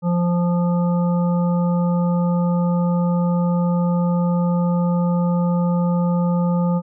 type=harmonic tone; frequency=174.61 Hz; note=F3; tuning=in tune; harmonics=1 / 3 / 5 / 7; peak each=-16 / -26 / -30 / -33 dBFS; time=0.02-6.82 s; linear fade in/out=50 ms; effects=none